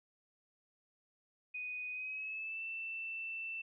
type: tone with pitch glide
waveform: sine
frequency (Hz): 2489 to 2668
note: D#7 to E7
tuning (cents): 0 to +20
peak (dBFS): -39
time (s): 1.54-3.62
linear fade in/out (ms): 10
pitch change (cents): +120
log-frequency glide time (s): 1.91-2.63
effects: none